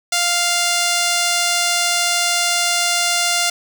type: tone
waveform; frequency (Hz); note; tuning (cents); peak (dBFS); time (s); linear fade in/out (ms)
5% pulse; 698.5; F5; 0; -4; 0.12-3.5; 5
effects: none